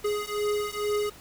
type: beating tone pair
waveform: square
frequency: 415.3 / 417.5 Hz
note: G#4 / G#4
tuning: 0 / +9 cents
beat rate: 2.2 Hz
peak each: -30 dBFS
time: 0.04-1.1 s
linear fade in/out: 10 ms
effects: pink hiss -49 dBFS RMS until 1.2 s